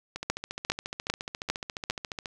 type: two click trains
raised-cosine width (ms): 0.2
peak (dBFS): -17 / -9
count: 31 / 5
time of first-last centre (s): 0.16-2.258 / 0.3-1.9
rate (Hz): 14.3 / 2.5
effects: none